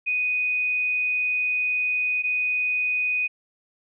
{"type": "tone pair in turn", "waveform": "sine", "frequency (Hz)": [2489, 2489], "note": ["D#7", "D#7"], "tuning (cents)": [0, 0], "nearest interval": "unison", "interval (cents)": 0, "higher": "neither", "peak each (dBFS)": -21, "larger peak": "neither", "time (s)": [[0.06, 2.23], [2.23, 3.28]], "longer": "first", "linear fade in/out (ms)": 20, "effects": []}